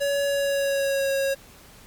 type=tone with pitch glide; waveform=square; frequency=564 to 546.7 Hz; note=C#5 to C#5; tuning=+30 to -24 cents; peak=-22 dBFS; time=0-1.35 s; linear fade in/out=20 ms; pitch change=-54 cents; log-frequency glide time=0.25-1.11 s; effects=pink hiss -49 dBFS RMS until 1.86 s + MP3 96 kbps